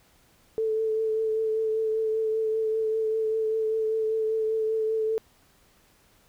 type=tone with vibrato; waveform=sine; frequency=440 Hz; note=A4; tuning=in tune; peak=-23 dBFS; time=0.58-5.18 s; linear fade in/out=0 ms; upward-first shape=triangle; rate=5.1 Hz; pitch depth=22 cents each way; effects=pink hiss -61 dBFS RMS until 6.28 s